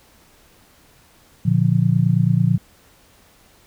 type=chord; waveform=sine; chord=Bb major; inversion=none; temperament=just; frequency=116.54 / 145.68 / 174.81 Hz; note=Bb2 / D3 / F3; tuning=0 / -14 / +2 cents; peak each=-18 dBFS; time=1.45-2.58 s; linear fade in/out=10 ms; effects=pink hiss -53 dBFS RMS until 3.66 s